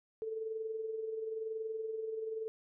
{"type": "tone with amplitude modulation", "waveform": "sine", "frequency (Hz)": 442.1, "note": "A4", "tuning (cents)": 8, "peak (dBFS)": -34, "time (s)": [0.22, 2.48], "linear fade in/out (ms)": 0, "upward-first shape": "sine", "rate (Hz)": 21, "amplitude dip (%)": 50, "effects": []}